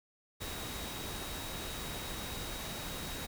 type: tone in noise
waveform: sine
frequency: 3800 Hz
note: A#7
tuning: 33 cents sharp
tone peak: -48 dBFS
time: 0.4-3.27 s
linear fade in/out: 20 ms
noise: pink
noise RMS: -41 dBFS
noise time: 0.4-3.27 s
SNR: -10 dB
effects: none